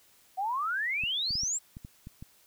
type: exponential sweep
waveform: sine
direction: up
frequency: 731 to 7800 Hz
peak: -28 dBFS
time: 0.37-1.59 s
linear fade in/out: 20 ms
type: clicks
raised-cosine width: 5 ms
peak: -30 dBFS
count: 8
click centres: 1.037 / 1.307 / 1.354 / 1.434 / 1.769 / 1.849 / 2.071 / 2.225 s
effects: white hiss -62 dBFS RMS until 2.46 s